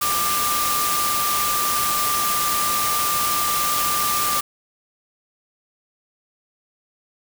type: tone in noise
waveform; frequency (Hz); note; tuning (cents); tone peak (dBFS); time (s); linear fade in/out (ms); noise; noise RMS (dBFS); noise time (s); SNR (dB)
sine; 1188; D6; +20; -22; 0.01-4.41; 10; white; -23; 0.01-4.41; -2
effects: none